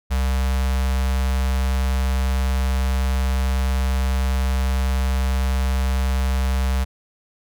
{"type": "tone with notch filter", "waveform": "square", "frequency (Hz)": 65.41, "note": "C2", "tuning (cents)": 0, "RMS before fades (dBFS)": -20, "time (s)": [0.1, 6.85], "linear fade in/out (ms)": 20, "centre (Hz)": 320, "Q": 0.79, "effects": []}